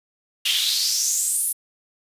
pink noise with high-pass filter sweep, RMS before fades -22 dBFS, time 0.45-1.53 s, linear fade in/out 10 ms, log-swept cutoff 2900 to 11000 Hz, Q 5, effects resampled to 32000 Hz

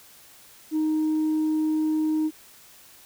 sine tone, 311.1 Hz, D#4, in tune, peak -19 dBFS, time 0.71-2.31 s, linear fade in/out 50 ms, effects tanh soft clip ceiling -19 dBFS + white hiss -51 dBFS RMS until 3.05 s

